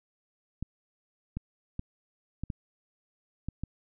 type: clicks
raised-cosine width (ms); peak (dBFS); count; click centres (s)
5; -21; 7; 0.626 / 1.37 / 1.794 / 2.436 / 2.502 / 3.486 / 3.636
effects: none